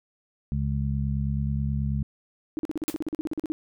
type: harmonic tone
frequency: 69.3 Hz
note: C#2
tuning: in tune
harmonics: 1 / 2 / 3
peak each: -28 / -27 / -31 dBFS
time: 0.52-2.03 s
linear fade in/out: 0 ms
type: tone bursts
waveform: sine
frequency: 311.1 Hz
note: D#4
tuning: in tune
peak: -25 dBFS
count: 16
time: 2.57-3.52 s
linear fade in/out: 0 ms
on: 20 ms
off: 42 ms
type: noise with exponential decay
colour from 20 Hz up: white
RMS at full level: -28 dBFS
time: 2.88-2.98 s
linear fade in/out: 0 ms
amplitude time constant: 20 ms
effects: none